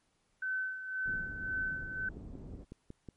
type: tone with tremolo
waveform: sine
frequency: 1524 Hz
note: G6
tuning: 49 cents flat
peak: -31 dBFS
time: 0.42-2.09 s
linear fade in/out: 5 ms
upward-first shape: sine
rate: 1.9 Hz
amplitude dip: 65%
type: low-pass noise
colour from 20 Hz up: pink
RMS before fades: -46 dBFS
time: 1.05-2.65 s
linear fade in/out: 20 ms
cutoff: 310 Hz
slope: 12 dB/octave
type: click train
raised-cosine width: 3 ms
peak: -32 dBFS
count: 6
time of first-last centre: 2.17-3.087 s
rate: 5.45 Hz
effects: pink hiss -75 dBFS RMS until 3.16 s + MP3 48 kbps